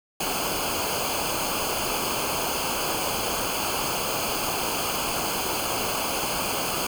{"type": "noise with comb filter", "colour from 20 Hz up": "pink", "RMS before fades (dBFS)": -27, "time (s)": [0.2, 6.87], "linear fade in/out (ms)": 5, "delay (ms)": 0.53, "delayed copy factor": -0.8, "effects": []}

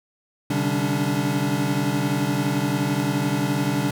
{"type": "tone cluster", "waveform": "square", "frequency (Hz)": [131, 148.3, 194.6, 282.6, 294.2], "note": ["C3", "D3", "G3", "C#4", "D4"], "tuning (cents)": [2, 17, -12, 34, 3], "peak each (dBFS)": -28, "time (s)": [0.5, 3.91], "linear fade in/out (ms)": 5, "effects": []}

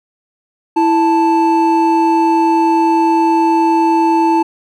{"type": "tone pair together", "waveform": "triangle", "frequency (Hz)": [329.9, 880], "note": ["E4", "A5"], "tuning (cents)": [1, 0], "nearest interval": "octave + perfect fourth", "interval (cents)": 1699, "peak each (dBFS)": -10, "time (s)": [0.76, 4.43], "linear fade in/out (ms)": 10, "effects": []}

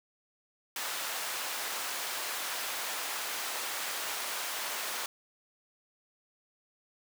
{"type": "high-pass noise", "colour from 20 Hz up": "pink", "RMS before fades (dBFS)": -36, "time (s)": [0.76, 5.06], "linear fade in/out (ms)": 2, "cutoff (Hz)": 810, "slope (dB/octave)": 12, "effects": []}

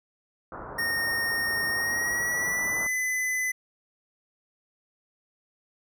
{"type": "low-pass noise", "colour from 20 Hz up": "white", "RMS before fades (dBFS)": -39, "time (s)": [0.52, 2.87], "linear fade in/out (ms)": 2, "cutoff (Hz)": 1400, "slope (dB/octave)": 48}
{"type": "tone with pitch glide", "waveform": "square", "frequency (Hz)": [1846, 2013], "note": ["A#6", "B6"], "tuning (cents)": [-17, 33], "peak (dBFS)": -26, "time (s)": [0.78, 3.52], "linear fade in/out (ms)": 10, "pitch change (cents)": 150, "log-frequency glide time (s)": [1.71, 2.88]}
{"effects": []}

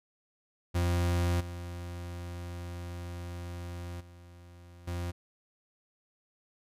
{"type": "tone with level steps", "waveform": "40% pulse", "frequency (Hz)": 87.31, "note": "F2", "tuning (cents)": 0, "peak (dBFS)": [-25, -37, -49, -32], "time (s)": [0.74, 5.12], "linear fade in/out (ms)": 20, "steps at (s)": [1.4, 4, 4.87], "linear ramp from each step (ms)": 10, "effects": ["resampled to 32000 Hz"]}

